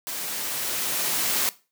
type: noise with level ramp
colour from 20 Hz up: white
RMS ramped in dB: -32 to -23 dBFS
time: 0.07-1.49 s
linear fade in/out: 0 ms
effects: noise-tail reverb RT60 0.3 s tail -18 dB re dry + high-pass 150 Hz 12 dB/octave